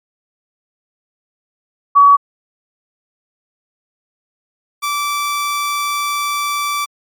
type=tone pair in turn; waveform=sine / sawtooth; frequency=1133 / 1162.8 Hz; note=C#6 / D6; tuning=+37 / -18 cents; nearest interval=unison; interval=45 cents; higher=second; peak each=-4 / -13 dBFS; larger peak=first; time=1.95-2.17 / 4.82-6.86 s; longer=second; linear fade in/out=20 ms; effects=MP3 96 kbps